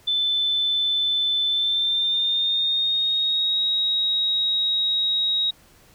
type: tone with pitch glide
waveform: sine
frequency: 3521 to 3796 Hz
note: A7 to A#7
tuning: 0 to +31 cents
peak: -19 dBFS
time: 0.07-5.51 s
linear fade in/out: 10 ms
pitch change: +131 cents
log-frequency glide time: 1.47-3.61 s
effects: pink hiss -54 dBFS RMS until 5.94 s